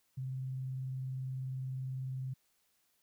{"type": "tone with vibrato", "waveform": "sine", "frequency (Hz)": 130.81, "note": "C3", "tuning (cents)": 0, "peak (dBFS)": -36, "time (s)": [0.17, 2.34], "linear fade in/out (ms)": 10, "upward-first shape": "triangle", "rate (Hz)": 20, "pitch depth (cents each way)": 54, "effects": ["white hiss -75 dBFS RMS until 3.02 s"]}